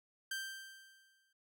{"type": "tone with exponential decay", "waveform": "sawtooth", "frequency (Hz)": 1570, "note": "G6", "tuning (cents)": 2, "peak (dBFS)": -33, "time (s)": [0.31, 1.33], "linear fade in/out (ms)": 5, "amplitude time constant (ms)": 220, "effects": []}